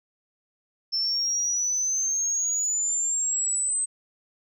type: exponential sweep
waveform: sine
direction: up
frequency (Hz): 5330 to 8260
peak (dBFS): -22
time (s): 0.92-3.86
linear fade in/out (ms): 20
effects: tanh soft clip ceiling -18 dBFS